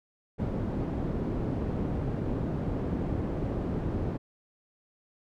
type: low-pass noise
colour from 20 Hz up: white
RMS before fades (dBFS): -31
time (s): 0.38-4.18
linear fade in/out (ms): 20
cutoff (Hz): 280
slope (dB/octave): 12
effects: none